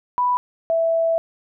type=tone pair in turn; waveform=sine; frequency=987.8 / 659.3 Hz; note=B5 / E5; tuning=0 / 0 cents; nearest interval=perfect fifth; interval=700 cents; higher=first; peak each=-16 dBFS; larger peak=neither; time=0.18-0.37 / 0.7-1.18 s; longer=second; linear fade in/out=0 ms; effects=none